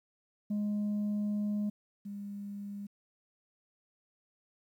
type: tone pair in turn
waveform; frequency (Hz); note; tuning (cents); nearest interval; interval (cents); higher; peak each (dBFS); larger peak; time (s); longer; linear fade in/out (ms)
sine; 207.7 / 202.1; G#3 / G#3; 0 / -47; unison; 47; first; -27 / -38; first; 0.5-1.7 / 2.05-2.87; first; 10
effects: tanh soft clip ceiling -29 dBFS + 11-bit